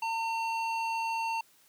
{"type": "tone with band-pass filter", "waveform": "square", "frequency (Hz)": 907, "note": "A#5", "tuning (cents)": -48, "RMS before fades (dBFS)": -32, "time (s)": [0.02, 1.41], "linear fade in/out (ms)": 5, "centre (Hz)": 1800, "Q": 1.3, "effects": ["white hiss -63 dBFS RMS until 1.68 s", "high-pass 100 Hz 12 dB/octave"]}